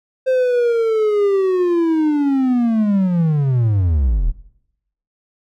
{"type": "linear sweep", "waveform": "triangle", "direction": "down", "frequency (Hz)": [523.3, 32.86], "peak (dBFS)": -11, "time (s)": [0.26, 4.32], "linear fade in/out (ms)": 20, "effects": ["noise-tail reverb RT60 0.8 s tail -18 dB re dry"]}